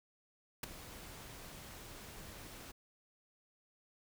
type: noise with ADSR envelope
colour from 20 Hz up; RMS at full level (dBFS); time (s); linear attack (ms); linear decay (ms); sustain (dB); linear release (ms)
pink; -34; 0.63-2.72; 6; 9; -17; 11
effects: none